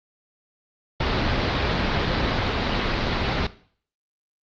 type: low-pass noise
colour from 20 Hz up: pink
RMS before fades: -23 dBFS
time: 1-3.47 s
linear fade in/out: 5 ms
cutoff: 4700 Hz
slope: 48 dB/octave
effects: noise-tail reverb RT60 0.5 s tail -17 dB re dry + Opus 32 kbps